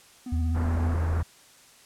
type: tone with vibrato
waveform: triangle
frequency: 246.9 Hz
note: B3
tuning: in tune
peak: -31 dBFS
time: 0.26-0.94 s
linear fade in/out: 5 ms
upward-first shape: triangle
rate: 16 Hz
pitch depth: 54 cents each way
type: tone with pitch glide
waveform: sine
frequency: 79.8 to 82.28 Hz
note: D#2 to E2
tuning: +44 to -3 cents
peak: -23 dBFS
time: 0.32-1.23 s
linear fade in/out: 5 ms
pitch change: +53 cents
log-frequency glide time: 0.44-0.58 s
type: low-pass noise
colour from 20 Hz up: pink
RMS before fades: -35 dBFS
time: 0.54-1.23 s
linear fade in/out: 20 ms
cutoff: 1600 Hz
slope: 24 dB/octave
effects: white hiss -54 dBFS RMS until 1.85 s + low-pass 10000 Hz 12 dB/octave